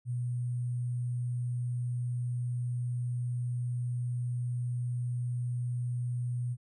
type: tone with sample-and-hold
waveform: sine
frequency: 122.5 Hz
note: B2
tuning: 14 cents flat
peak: -30 dBFS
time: 0.05-6.57 s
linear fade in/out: 50 ms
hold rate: 8820 Hz
effects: resampled to 24000 Hz